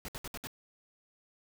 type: noise bursts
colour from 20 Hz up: pink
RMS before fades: -41 dBFS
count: 5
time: 0.05-0.471 s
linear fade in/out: 0 ms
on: 33 ms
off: 64 ms
effects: none